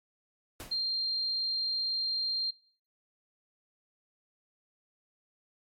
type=noise with exponential decay; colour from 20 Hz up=pink; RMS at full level=-40 dBFS; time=0.6-0.9 s; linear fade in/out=0 ms; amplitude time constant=64 ms
type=tone; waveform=sine; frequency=4186 Hz; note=C8; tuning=in tune; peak=-28 dBFS; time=0.71-2.51 s; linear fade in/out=10 ms
effects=noise-tail reverb RT60 0.5 s tail -22 dB re dry + MP3 64 kbps